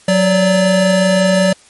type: tone pair together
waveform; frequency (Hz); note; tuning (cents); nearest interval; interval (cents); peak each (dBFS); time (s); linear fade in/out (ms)
square; 184.6 / 579.3; F#3 / D5; -4 / -24; octave + minor sixth; 1980; -13; 0.08-1.53; 5
effects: white hiss -46 dBFS RMS until 1.69 s + MP3 48 kbps